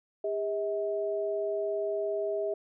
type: tone pair together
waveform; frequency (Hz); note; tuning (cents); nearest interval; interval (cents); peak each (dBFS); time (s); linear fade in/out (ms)
sine; 403.9 / 641.2; G#4 / E5; -48 / -48; minor sixth; 800; -31 / -31; 0.24-2.54; 5
effects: none